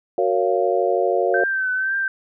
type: chord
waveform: sine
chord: Gb major seventh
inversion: none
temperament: just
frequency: 370 / 462.5 / 555 / 693.7 Hz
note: Gb4 / Bb4 / Db5 / F5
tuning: 0 / -14 / +2 / -12 cents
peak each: -22 dBFS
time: 0.18-1.44 s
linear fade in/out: 2 ms
type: tone with vibrato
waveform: sine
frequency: 1545 Hz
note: G6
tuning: 26 cents flat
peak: -19 dBFS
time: 1.34-2.08 s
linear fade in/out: 2 ms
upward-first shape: triangle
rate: 2 Hz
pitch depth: 51 cents each way
effects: none